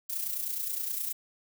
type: noise with amplitude modulation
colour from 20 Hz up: violet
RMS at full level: -31 dBFS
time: 0.09-1.13 s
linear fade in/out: 10 ms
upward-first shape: sine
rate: 29.6 Hz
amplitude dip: 55%
effects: none